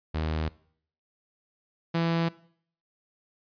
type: tone pair in turn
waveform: sawtooth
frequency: 78.7 / 166.76 Hz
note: D#2 / E3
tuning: +20 / +20 cents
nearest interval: octave + minor second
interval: 1300 cents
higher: second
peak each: -23 / -20 dBFS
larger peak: second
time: 0.14-0.49 / 1.94-2.29 s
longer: neither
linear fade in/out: 10 ms
effects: noise-tail reverb RT60 0.6 s tail -21 dB re dry + resampled to 11025 Hz